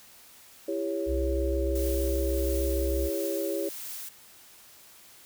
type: chord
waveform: sine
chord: C# diminished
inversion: first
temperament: just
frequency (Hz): 332.6 / 399.1 / 554.4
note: E4 / G4 / C#5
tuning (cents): +16 / +31 / 0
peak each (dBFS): -32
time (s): 0.68-3.69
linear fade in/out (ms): 5
type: tone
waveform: sine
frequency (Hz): 64.3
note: C2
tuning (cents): -30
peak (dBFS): -27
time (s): 1.06-3.1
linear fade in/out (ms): 50
type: noise with tremolo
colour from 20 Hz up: blue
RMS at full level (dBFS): -38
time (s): 1.75-4.09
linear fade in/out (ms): 5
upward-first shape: triangle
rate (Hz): 1.5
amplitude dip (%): 35
effects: white hiss -53 dBFS RMS until 5.25 s